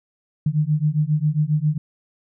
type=beating tone pair; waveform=sine; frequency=148.1 / 155.5 Hz; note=D3 / D#3; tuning=+15 / -1 cents; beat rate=7.4 Hz; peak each=-20 dBFS; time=0.46-1.78 s; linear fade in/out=5 ms; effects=none